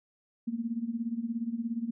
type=tone with tremolo; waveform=sine; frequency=231.6 Hz; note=A#3; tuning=11 cents flat; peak=-27 dBFS; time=0.47-1.91 s; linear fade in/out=10 ms; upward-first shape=sine; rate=17 Hz; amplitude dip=80%; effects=none